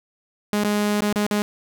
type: tone with dropouts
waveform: sawtooth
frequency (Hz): 207.7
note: G#3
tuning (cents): 0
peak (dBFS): -15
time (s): 0.53-1.42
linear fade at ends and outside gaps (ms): 0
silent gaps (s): 0.637-0.647 / 1.006-1.02 / 1.127-1.159 / 1.265-1.311
effects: none